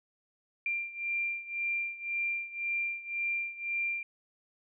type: beating tone pair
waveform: sine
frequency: 2377 / 2378.9 Hz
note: D7 / D7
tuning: +20 / +22 cents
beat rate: 1.9 Hz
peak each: -33 / -36 dBFS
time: 0.66-4.03 s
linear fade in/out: 2 ms
effects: none